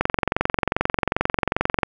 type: click train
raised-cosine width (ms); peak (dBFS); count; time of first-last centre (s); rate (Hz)
0.5; -3; 42; 0.01-1.832; 22.5
effects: none